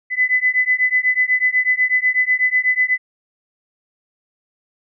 sine beating tone pair, 2004 / 2012.1 Hz, B6 / B6, +25 / +32 cents, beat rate 8.1 Hz, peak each -17 dBFS, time 0.1-2.98 s, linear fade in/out 50 ms, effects none

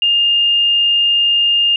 sine tone, 2819 Hz, F7, 16 cents sharp, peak -10 dBFS, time 0.02-1.76 s, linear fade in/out 2 ms, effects none

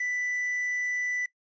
triangle tone with quantisation, 1982 Hz, B6, 6 cents sharp, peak -26 dBFS, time 0-1.26 s, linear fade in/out 5 ms, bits 9, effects noise-tail reverb RT60 0.1 s tail -19 dB re dry + resampled to 16000 Hz

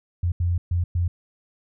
sine tone bursts at uneven times, 87.31 Hz, F2, in tune, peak -19 dBFS, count 4, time 0.23-0.32 / 0.4-0.58 / 0.71-0.84 / 0.95-1.08 s, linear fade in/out 5 ms, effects none

